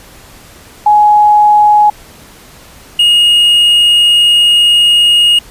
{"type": "tone pair in turn", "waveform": ["sine", "triangle"], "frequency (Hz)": [838, 2865], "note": ["G#5", "F7"], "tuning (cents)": [15, 44], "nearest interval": "octave + major sixth", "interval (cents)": 2129, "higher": "second", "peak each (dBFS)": -3, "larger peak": "neither", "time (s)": [[0.86, 1.9], [2.99, 5.39]], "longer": "second", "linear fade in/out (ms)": 5, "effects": ["pink hiss -37 dBFS RMS until 5.5 s", "resampled to 32000 Hz"]}